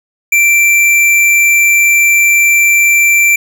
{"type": "tone with tanh clipping", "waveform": "sine", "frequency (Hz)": 2349, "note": "D7", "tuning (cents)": 0, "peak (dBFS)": -7, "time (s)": [0.32, 3.36], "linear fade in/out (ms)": 5, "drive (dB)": 18, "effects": []}